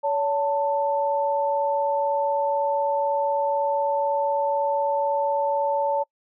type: tone pair together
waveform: sine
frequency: 566 / 888 Hz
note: C#5 / A5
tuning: +36 / +16 cents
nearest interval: minor sixth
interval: 780 cents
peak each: -23 dBFS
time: 0.03-6.04 s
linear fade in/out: 20 ms
effects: noise-tail reverb RT60 0.1 s tail -25 dB re dry